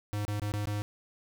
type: tone with dropouts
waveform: square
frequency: 103.83 Hz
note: G#2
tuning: in tune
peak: -31 dBFS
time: 0.13-0.82 s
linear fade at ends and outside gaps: 0 ms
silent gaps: 0.251-0.28 / 0.397-0.419 / 0.52-0.538 / 0.655-0.672 s
effects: none